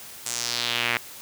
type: tone with band-pass filter sweep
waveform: sawtooth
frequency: 119.4 Hz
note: A#2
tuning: 42 cents sharp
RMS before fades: -27 dBFS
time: 0.26-0.97 s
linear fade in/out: 0 ms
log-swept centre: 7900 to 2100 Hz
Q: 2.4
effects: white hiss -42 dBFS RMS until 1.21 s + high-pass 60 Hz 12 dB/octave